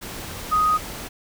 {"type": "tone in noise", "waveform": "sine", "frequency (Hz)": 1248, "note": "D#6", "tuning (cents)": 5, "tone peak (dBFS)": -16, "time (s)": [0.51, 0.78], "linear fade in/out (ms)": 20, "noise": "pink", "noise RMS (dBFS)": -34, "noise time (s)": [0.01, 1.09], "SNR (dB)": 15, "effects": []}